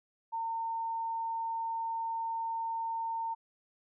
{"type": "tone", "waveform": "sine", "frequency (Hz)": 910, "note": "A#5", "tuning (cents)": -42, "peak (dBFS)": -32, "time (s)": [0.32, 3.35], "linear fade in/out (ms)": 20, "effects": []}